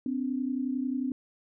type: tone pair together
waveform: sine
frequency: 255 / 286.2 Hz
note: C4 / D4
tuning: -44 / -45 cents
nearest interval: major second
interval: 199 cents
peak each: -29 / -33 dBFS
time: 0.06-1.12 s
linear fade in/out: 2 ms
effects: none